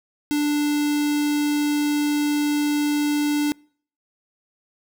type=tone with notch filter; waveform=square; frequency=294.3 Hz; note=D4; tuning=4 cents sharp; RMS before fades=-21 dBFS; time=0.31-3.52 s; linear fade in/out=0 ms; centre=1100 Hz; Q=1.1; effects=noise-tail reverb RT60 0.5 s tail -26 dB re dry